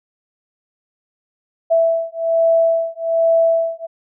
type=beating tone pair; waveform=sine; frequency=660 / 661.2 Hz; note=E5 / E5; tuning=+2 / +5 cents; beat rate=1.2 Hz; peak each=-16 dBFS; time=1.7-3.87 s; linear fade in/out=20 ms; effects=none